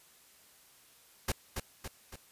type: noise with echo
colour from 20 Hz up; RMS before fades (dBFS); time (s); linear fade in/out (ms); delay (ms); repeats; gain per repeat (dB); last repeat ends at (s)
pink; -31; 1.28-1.32; 5; 280; 3; -5; 2.16
effects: white hiss -61 dBFS RMS until 2.31 s + resampled to 32000 Hz